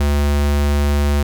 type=tone; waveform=square; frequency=72.2 Hz; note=D2; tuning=29 cents flat; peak=-14 dBFS; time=0-1.23 s; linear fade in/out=5 ms; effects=none